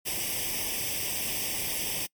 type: noise with comb filter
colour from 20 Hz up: white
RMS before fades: -31 dBFS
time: 0.05-2.07 s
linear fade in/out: 20 ms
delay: 0.36 ms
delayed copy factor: +0.85
effects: noise-tail reverb RT60 0.1 s tail -25 dB re dry + MP3 96 kbps